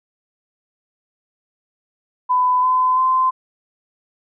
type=tone with pitch steps; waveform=sine; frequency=1002 / 1017.7 / 1033.7 Hz; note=B5 / C6 / C6; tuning=+25 / -48 / -21 cents; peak=-13 dBFS; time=2.29-3.31 s; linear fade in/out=20 ms; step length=340 ms; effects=none